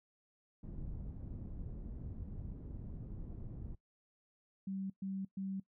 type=low-pass noise; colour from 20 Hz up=pink; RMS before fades=-45 dBFS; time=0.63-3.75 s; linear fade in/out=5 ms; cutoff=200 Hz; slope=12 dB/octave
type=tone bursts; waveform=sine; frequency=192.8 Hz; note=G3; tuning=28 cents flat; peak=-37 dBFS; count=3; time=4.67-5.6 s; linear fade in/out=5 ms; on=230 ms; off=120 ms
effects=noise-tail reverb RT60 0.1 s tail -20 dB re dry